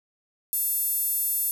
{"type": "tone with high-pass filter", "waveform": "5% pulse", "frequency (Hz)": 880, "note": "A5", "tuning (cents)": 0, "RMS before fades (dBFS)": -26, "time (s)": [0.53, 1.51], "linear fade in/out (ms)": 0, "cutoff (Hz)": 12000, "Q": 2.8, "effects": []}